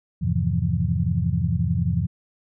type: tone cluster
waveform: sine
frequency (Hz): 83.2 / 101.8 / 128.4 / 162.5 / 173.8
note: E2 / G#2 / C3 / E3 / F3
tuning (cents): +17 / -34 / -32 / -24 / -8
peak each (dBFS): -26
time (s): 0.21-2.07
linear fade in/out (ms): 20
effects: none